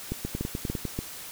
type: two click trains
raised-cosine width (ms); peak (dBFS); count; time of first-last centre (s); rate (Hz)
3; -16 / -17; 4 / 7; 0.12-0.99 / 0.25-0.852; 3.45 / 9.96
effects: white hiss -41 dBFS RMS until 1.31 s